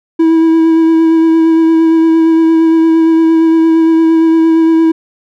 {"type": "tone with vibrato", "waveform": "triangle", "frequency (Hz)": 325.4, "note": "E4", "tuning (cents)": -22, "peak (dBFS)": -3, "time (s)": [0.19, 4.92], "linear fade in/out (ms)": 10, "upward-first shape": "sine", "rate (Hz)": 8.7, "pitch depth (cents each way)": 16, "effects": []}